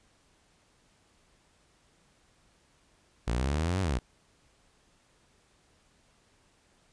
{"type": "exponential two-way sweep", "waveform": "sawtooth", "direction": "up then down", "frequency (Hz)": [55.1, 98, 55.1], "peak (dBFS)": -23, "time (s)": [3.27, 3.99], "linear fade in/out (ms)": 10, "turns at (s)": 3.81, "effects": ["pink hiss -66 dBFS RMS until 6.92 s", "resampled to 22050 Hz"]}